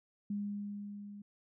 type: tone with level ramp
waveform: sine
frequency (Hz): 204.1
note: G#3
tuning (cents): -30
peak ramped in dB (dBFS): -33 to -46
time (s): 0.3-1.22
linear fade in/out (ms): 5
effects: none